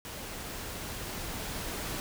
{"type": "noise with level ramp", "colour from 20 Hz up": "pink", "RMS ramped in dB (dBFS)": [-41, -36], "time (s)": [0.05, 2], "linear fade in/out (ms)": 0, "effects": []}